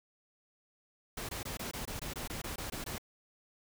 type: noise bursts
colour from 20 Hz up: pink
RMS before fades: -40 dBFS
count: 13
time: 1.17-2.982 s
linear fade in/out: 5 ms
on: 120 ms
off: 21 ms
effects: none